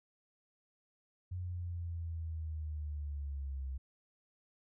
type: linear sweep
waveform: sine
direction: down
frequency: 91 to 65.41 Hz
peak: -37 dBFS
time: 1.31-3.78 s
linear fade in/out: 10 ms
effects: none